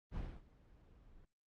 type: noise with ADSR envelope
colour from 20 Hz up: brown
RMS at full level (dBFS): -41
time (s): 0.11-1.25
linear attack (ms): 53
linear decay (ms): 250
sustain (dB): -21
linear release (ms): 5
effects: low-pass 4000 Hz 12 dB/octave + Opus 32 kbps